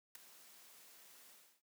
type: noise with ADSR envelope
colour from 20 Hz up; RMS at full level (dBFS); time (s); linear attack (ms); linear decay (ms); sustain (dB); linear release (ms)
white; -45; 0.15-1.62; 4; 5; -16; 320
effects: noise-tail reverb RT60 0.1 s tail -18 dB re dry + high-pass 200 Hz 12 dB/octave